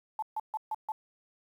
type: tone bursts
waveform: sine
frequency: 870 Hz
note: A5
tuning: 20 cents flat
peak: -30 dBFS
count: 5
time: 0.19-0.92 s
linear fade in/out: 2 ms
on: 34 ms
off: 140 ms
effects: 10-bit